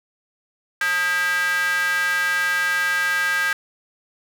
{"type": "tone with high-pass filter", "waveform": "square", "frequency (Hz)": 178.7, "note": "F3", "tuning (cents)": 40, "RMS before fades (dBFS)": -21, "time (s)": [0.81, 3.53], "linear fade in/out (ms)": 2, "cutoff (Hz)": 1600, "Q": 5.6, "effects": []}